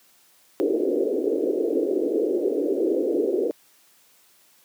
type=band-pass noise; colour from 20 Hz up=pink; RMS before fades=-23 dBFS; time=0.6-3.51 s; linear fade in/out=0 ms; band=300 to 500 Hz; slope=48 dB/octave; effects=white hiss -58 dBFS RMS until 4.64 s + high-pass 150 Hz 12 dB/octave